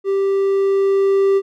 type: tone with level ramp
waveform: triangle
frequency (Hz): 392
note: G4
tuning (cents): 0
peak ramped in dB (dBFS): -13 to -9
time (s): 0.04-1.42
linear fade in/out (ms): 50
effects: none